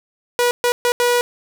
sawtooth tone bursts at uneven times, 485.3 Hz, B4, 30 cents flat, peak -10 dBFS, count 4, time 0.39-0.51 / 0.64-0.72 / 0.85-0.92 / 1-1.21 s, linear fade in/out 0 ms, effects none

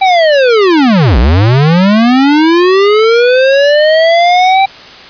square linear two-way sweep, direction down then up, 784 to 53.2 to 784 Hz, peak -5 dBFS, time 0.01-4.66 s, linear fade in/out 10 ms, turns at 1.18 s, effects white hiss -31 dBFS RMS until 5.09 s + resampled to 11025 Hz

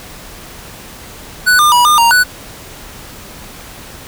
square tone with pitch steps, 1484 / 1202 / 971 / 1209 / 933 / 1484 Hz, F#6 / D6 / B5 / D6 / A#5 / F#6, +5 / +40 / -30 / +50 / +1 / +5 cents, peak -7 dBFS, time 1.46-2.24 s, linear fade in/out 20 ms, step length 130 ms, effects pink hiss -33 dBFS RMS until 4.07 s

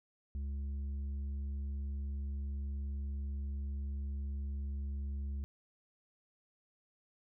triangle tone with tanh clipping, 69.8 Hz, C#2, 13 cents sharp, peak -37 dBFS, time 0.35-5.44 s, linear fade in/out 0 ms, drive 10 dB, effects none

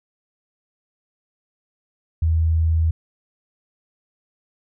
sine tone, 81 Hz, E2, 30 cents flat, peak -15 dBFS, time 2.22-2.91 s, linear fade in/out 5 ms, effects none

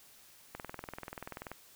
click train, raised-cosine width 0.5 ms, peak -26 dBFS, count 21, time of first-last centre 0.55-1.516 s, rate 20.7 Hz, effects white hiss -59 dBFS RMS until 1.75 s

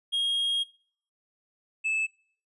triangle tone pair in turn, 3260 / 2617 Hz, G#7 / E7, -33 / -13 cents, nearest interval major third, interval 380 cents, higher first, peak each -23 dBFS, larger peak neither, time 0.12-0.64 / 1.84-2.07 s, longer first, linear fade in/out 20 ms, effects noise-tail reverb RT60 0.5 s tail -23 dB re dry + resampled to 24000 Hz

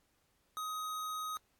square tone, 1257 Hz, D#6, 17 cents sharp, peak -38 dBFS, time 0.57-1.37 s, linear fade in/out 0 ms, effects pink hiss -75 dBFS RMS until 1.59 s + AAC 64 kbps

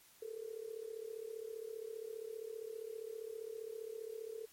sine tone with amplitude modulation, 444.7 Hz, A4, 18 cents sharp, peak -39 dBFS, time 0.22-4.46 s, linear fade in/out 5 ms, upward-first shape sine, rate 35.1 Hz, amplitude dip 85%, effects white hiss -64 dBFS RMS until 4.52 s + MP3 64 kbps

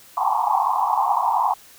pink band-pass noise, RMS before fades -20 dBFS, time 0.17-1.54 s, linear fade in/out 5 ms, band 750 to 1100 Hz, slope 96 dB/octave, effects white hiss -48 dBFS RMS until 1.78 s

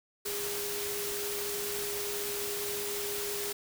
sine tone in noise, 408.8 Hz, G#4, 27 cents flat, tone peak -37 dBFS, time 0.25-3.53 s, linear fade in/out 10 ms, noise white, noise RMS -36 dBFS, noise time 0.25-3.53 s, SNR -4 dB, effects none

